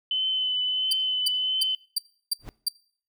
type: tone with vibrato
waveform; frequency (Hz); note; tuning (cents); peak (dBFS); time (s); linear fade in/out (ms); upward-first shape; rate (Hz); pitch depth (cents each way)
sine; 3031; F#7; +41; -23; 0.11-1.75; 2; triangle; 1.5; 21
type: tone bursts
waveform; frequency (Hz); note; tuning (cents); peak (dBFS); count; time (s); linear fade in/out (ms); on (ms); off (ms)
sawtooth; 4694; D8; -2; -18; 6; 0.91-2.686; 5; 21; 330
type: noise with exponential growth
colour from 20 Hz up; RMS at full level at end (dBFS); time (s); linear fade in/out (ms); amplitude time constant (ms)
brown; -31; 2.39-2.49; 0; 21
effects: noise-tail reverb RT60 0.5 s tail -23 dB re dry